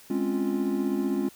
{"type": "chord", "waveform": "triangle", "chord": "Db major seventh", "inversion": "second", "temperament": "equal", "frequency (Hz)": [207.7, 261.6, 277.2, 349.2], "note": ["Ab3", "C4", "Db4", "F4"], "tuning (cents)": [0, 0, 0, 0], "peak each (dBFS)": [-28, -29, -27, -28], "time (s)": [0.1, 1.29], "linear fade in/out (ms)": 5, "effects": ["white hiss -52 dBFS RMS until 1.35 s"]}